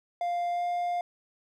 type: tone with pitch glide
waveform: triangle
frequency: 699 to 703.9 Hz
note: F5 to F5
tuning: +1 to +13 cents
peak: -25 dBFS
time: 0.21-1.01 s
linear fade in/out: 2 ms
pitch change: +12 cents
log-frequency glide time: 0.51-0.63 s
effects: none